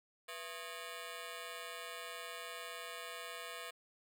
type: ring-modulated tone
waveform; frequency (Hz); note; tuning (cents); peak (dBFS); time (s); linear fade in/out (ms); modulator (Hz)
10% pulse; 581; D5; -19; -33; 0.28-3.71; 10; 89.1
effects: none